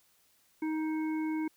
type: harmonic tone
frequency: 313.3 Hz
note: D#4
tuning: 12 cents sharp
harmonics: 1 / 3 / 5 / 7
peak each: -30 / -43 / -51 / -46 dBFS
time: 0.62-1.48 s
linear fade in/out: 5 ms
effects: white hiss -68 dBFS RMS until 1.56 s